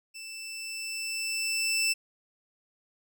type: tone with level ramp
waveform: 20% pulse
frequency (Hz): 2654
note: E7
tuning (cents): +11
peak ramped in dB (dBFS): -36 to -19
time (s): 0.14-1.94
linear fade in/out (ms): 20
effects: none